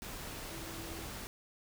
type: tone in noise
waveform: sine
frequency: 329.6 Hz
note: E4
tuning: in tune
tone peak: -48 dBFS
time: 0.51-1.05 s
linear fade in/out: 0 ms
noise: pink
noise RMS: -44 dBFS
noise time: 0.02-1.27 s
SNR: -7 dB
effects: none